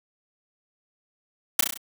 white noise with echo, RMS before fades -17 dBFS, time 1.59-1.61 s, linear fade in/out 5 ms, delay 33 ms, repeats 5, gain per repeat -4 dB, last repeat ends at 1.775 s, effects none

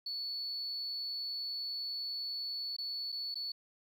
sine tone with dropouts, 4435 Hz, C#8, in tune, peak -35 dBFS, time 0.06-3.52 s, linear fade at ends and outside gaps 5 ms, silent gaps 2.766-2.784 / 3.12-3.124 / 3.344-3.355 s, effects tanh soft clip ceiling -32 dBFS + 12-bit

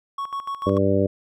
triangle tone with tremolo, 1108.7 Hz, C#6, in tune, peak -23 dBFS, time 0.18-0.78 s, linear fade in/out 5 ms, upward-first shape square, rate 6.8 Hz, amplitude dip 75%
harmonic tone, 98 Hz, G2, in tune, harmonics 1 / 2 / 3 / 4 / 5 / 6, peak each -24 / -24 / -24 / -24 / -24 / -24 dBFS, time 0.66-1.07 s, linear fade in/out 10 ms
effects none

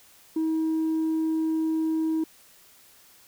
triangle tone with tanh clipping, 319.1 Hz, D#4, 44 cents sharp, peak -23 dBFS, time 0.36-2.24 s, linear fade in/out 5 ms, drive 6 dB, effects white hiss -55 dBFS RMS until 3.27 s

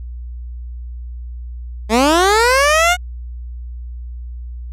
15% pulse linear sweep, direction up, 206 to 732 Hz, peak -4 dBFS, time 1.89-2.97 s, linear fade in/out 50 ms, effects added 60 Hz sine -26 dBFS peak until 4.72 s + low-pass 10000 Hz 12 dB/octave

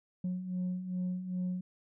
sine beating tone pair, 180 / 182.5 Hz, F#3 / F#3, -47 / -24 cents, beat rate 2.5 Hz, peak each -38 / -32 dBFS, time 0.24-1.61 s, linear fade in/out 5 ms, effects tanh soft clip ceiling -29 dBFS

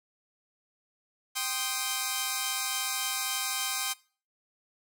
5% pulse chord, C minor, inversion second, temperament equal, 784 / 1046.5 / 1244.5 Hz, G5 / C6 / Eb6, 0 / 0 / 0 cents, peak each -22 dBFS, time 1.35-3.94 s, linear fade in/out 20 ms, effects noise-tail reverb RT60 0.4 s tail -22 dB re dry

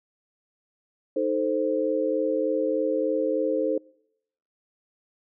sine chord, A diminished, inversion second, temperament equal, 311.1 / 440 / 523.3 Hz, Eb4 / A4 / C5, 0 / 0 / 0 cents, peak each -28 / -27 / -25 dBFS, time 1.16-3.78 s, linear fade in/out 5 ms, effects noise-tail reverb RT60 0.8 s tail -26 dB re dry

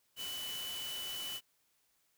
sine tone in noise, 2983 Hz, F#7, 13 cents sharp, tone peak -40 dBFS, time 0.16-1.41 s, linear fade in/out 50 ms, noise white, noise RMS -45 dBFS, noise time 0.16-1.41 s, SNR +2 dB, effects white hiss -75 dBFS RMS until 2.17 s

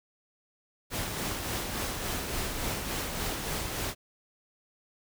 pink noise with tremolo, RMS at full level -32 dBFS, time 0.9-3.95 s, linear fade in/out 50 ms, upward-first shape sine, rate 3.5 Hz, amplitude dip 35%, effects none

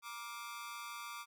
sawtooth tone with amplitude modulation, 1174.7 Hz, D6, in tune, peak -36 dBFS, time 0.02-1.26 s, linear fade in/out 50 ms, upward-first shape sine, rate 226 Hz, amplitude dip 100%, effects none

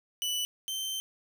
sawtooth tone pair in turn, 2973 / 3105 Hz, F#7 / G7, +8 / -17 cents, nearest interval minor second, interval 75 cents, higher second, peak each -26 / -29 dBFS, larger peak first, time 0.22-0.45 / 0.68-1 s, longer second, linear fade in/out 0 ms, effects none

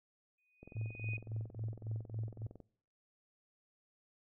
sine tone with exponential growth, 2489 Hz, D#7, in tune, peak -39 dBFS, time 0.38-1.17 s, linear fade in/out 5 ms, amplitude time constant 170 ms
click train, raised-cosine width 2 ms, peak -38 dBFS, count 44, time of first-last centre 0.63-2.602 s, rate 21.8 Hz
sine tone with tremolo, 110 Hz, A2, in tune, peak -35 dBFS, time 0.75-2.47 s, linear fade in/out 5 ms, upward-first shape sine, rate 3.6 Hz, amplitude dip 90%
effects noise-tail reverb RT60 0.6 s tail -23 dB re dry

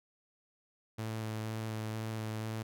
sawtooth tone with vibrato, 110 Hz, A2, in tune, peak -32 dBFS, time 0.98-2.63 s, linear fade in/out 10 ms, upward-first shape square, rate 2.1 Hz, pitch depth 10 cents each way, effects none

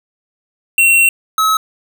square tone pair in turn, 2728 / 1287.4 Hz, F7 / E6, -41 / -41 cents, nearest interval octave + minor second, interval 1300 cents, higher first, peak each -8 / -11 dBFS, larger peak first, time 0.78-1.09 / 1.38-1.57 s, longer first, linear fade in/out 2 ms, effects none

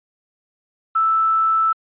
sine tone with quantisation, 1318.5 Hz, E6, in tune, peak -14 dBFS, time 0.95-1.73 s, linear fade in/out 10 ms, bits 7, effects resampled to 8000 Hz

